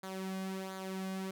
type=tone with flanger; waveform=sawtooth; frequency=190 Hz; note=F#3; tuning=46 cents sharp; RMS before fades=-40 dBFS; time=0.03-1.31 s; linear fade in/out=5 ms; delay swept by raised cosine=0.36 to 2.26 ms; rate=1.4 Hz; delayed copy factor=-0.6; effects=none